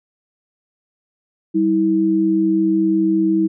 sine tone pair together, 194.1 / 323 Hz, G3 / E4, -17 / -35 cents, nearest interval major sixth, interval 882 cents, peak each -20 / -14 dBFS, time 1.54-3.48 s, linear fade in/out 20 ms, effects none

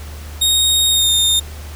sawtooth tone with pitch glide, 3729 to 3652 Hz, A#7 to A#7, 0 to -36 cents, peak -9 dBFS, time 0.41-1.4 s, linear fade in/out 10 ms, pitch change -36 cents, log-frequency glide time 0.9-1.1 s, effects added 75 Hz sine -29 dBFS peak until 1.75 s + pink hiss -38 dBFS RMS until 1.75 s

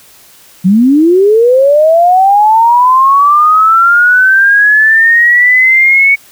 sine linear sweep, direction up, 174.61 to 2236 Hz, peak -3 dBFS, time 0.64-6.16 s, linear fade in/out 20 ms, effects white hiss -40 dBFS RMS until 6.31 s

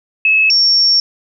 sine tone pair in turn, 2589 / 5486 Hz, E7 / F8, -32 / -32 cents, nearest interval octave + minor second, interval 1300 cents, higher second, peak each -8 dBFS, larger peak neither, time 0.25-0.5 / 0.5-1 s, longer second, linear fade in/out 2 ms, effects none

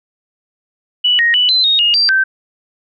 sine tone with pitch steps, 2954 / 1873 / 2966 / 4055 / 3731 / 2854 / 4705 / 1552 Hz, F#7 / A#6 / F#7 / B7 / A#7 / F7 / D8 / G6, -3 / +8 / +4 / +45 / +1 / +37 / +2 / -18 cents, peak -9 dBFS, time 1.04-2.24 s, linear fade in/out 10 ms, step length 150 ms, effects none

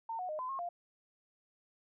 sine tone with pitch steps, 907 / 732 / 615 / 1018 / 1078 / 698 Hz, A#5 / F#5 / D#5 / C6 / C#6 / F5, -48 / -19 / -20 / -48 / -49 / -1 cents, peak -36 dBFS, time 0.09-0.69 s, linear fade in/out 5 ms, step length 100 ms, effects none

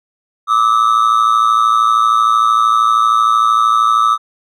triangle ring-modulated tone, 1233 Hz, D#6, 16 cents flat, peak -4 dBFS, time 0.47-4.18 s, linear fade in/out 50 ms, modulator 56.5 Hz, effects none

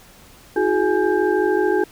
sine tone cluster, 320.8 / 366.2 / 419.5 / 836 / 1584 Hz, E4 / F#4 / G#4 / G#5 / G6, -47 / -18 / +17 / +11 / +18 cents, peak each -24 / -19 / -20 / -25 / -27 dBFS, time 0.56-1.84 s, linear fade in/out 5 ms, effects pink hiss -47 dBFS RMS until 1.91 s

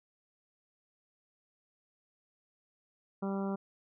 harmonic tone, 196 Hz, G3, in tune, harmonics 1 / 2 / 3 / 4 / 5 / 6 / 7, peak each -33 / -39 / -43 / -45 / -47 / -49 / -50 dBFS, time 3.22-3.56 s, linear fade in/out 10 ms, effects none

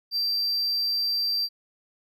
triangle tone, 4699 Hz, D8, in tune, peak -22 dBFS, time 0.11-1.49 s, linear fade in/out 50 ms, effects none

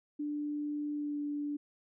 sine tone with pitch glide, 295 to 291.8 Hz, D4 to D4, +8 to -11 cents, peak -33 dBFS, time 0.19-1.57 s, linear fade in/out 10 ms, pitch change -19 cents, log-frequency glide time 0.93-1.19 s, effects none

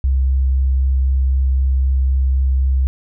sine tone with vibrato, 66 Hz, C2, 16 cents sharp, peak -12 dBFS, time 0.04-2.87 s, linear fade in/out 0 ms, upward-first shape triangle, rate 3.9 Hz, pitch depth 11 cents each way, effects none

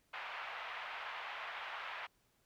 pink band-pass noise, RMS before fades -45 dBFS, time 0.13-2.07 s, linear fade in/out 10 ms, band 780 to 2900 Hz, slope 24 dB/octave, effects pink hiss -75 dBFS RMS until 2.45 s

